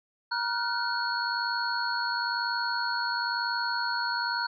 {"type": "tone cluster", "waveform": "sine", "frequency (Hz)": [952, 1410, 1511, 4358], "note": ["A#5", "F6", "F#6", "C#8"], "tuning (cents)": [36, 16, 36, -30], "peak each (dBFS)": [-31, -33, -33, -33], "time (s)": [0.31, 4.47], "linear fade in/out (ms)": 10, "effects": []}